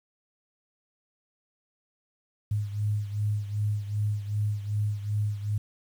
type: beating tone pair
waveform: sine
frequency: 103.83 / 106.43 Hz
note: G#2 / G#2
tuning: 0 / +43 cents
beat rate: 2.6 Hz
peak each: -27 / -32 dBFS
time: 2.51-5.58 s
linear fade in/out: 5 ms
effects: 9-bit